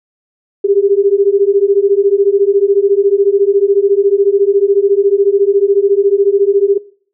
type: beating tone pair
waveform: sine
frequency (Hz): 392 / 406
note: G4 / G#4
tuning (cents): 0 / -39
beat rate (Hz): 14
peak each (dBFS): -11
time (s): 0.64-6.78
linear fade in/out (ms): 10
effects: noise-tail reverb RT60 0.5 s tail -21 dB re dry